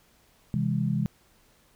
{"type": "chord", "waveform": "sine", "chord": "C augmented", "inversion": "none", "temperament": "just", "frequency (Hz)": [130.81, 163.52, 204.4], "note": ["C3", "E3", "G#3"], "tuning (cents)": [0, -14, -27], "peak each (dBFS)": -28, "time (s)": [0.54, 1.06], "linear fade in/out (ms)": 0, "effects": ["pink hiss -62 dBFS RMS until 1.75 s"]}